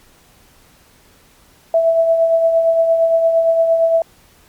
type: tone with tremolo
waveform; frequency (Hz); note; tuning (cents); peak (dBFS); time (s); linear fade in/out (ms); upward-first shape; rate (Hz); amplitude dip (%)
sine; 659.3; E5; 0; -8; 1.74-4.02; 2; triangle; 8.7; 50
effects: pink hiss -50 dBFS RMS until 4.48 s + MP3 96 kbps